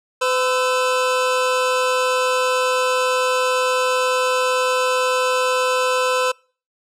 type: tone pair together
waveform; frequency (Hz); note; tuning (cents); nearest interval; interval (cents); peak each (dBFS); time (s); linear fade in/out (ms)
25% pulse; 507.8 / 1318.5; B4 / E6; +48 / 0; octave + perfect fourth; 1652; -14 / -19; 0.21-6.32; 10
effects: noise-tail reverb RT60 0.4 s tail -26 dB re dry + low-pass 9000 Hz 12 dB/octave